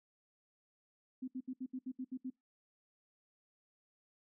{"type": "tone bursts", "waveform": "sine", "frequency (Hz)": 257.6, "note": "C4", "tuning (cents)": -27, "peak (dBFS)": -38, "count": 9, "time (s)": [1.22, 2.303], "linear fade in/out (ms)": 10, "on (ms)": 59, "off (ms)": 69, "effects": ["noise-tail reverb RT60 0.2 s tail -24 dB re dry"]}